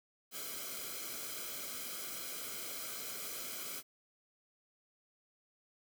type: noise with comb filter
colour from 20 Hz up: white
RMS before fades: -43 dBFS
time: 0.31-3.83 s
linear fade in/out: 50 ms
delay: 1.1 ms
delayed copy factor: -0.75
effects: none